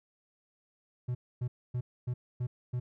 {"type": "tone bursts", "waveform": "triangle", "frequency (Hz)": 123.47, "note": "B2", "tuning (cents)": 0, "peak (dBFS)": -28, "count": 6, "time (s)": [1.08, 2.8], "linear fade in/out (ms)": 10, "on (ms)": 70, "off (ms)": 260, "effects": []}